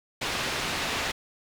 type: low-pass noise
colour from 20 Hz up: white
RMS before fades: -30 dBFS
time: 0.21-1.12 s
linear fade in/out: 10 ms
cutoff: 3500 Hz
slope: 12 dB/octave
effects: none